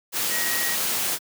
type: tone in noise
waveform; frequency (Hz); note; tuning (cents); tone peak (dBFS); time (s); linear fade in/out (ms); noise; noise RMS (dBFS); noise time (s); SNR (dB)
sine; 1897; A#6; +30; -28; 0.29-0.77; 50; white; -25; 0.12-1.19; -6
effects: high-pass 150 Hz 12 dB/octave